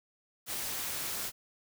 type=noise with amplitude modulation; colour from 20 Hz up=white; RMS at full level=-34 dBFS; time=0.46-1.32 s; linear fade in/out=50 ms; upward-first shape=sine; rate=252 Hz; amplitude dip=50%; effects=none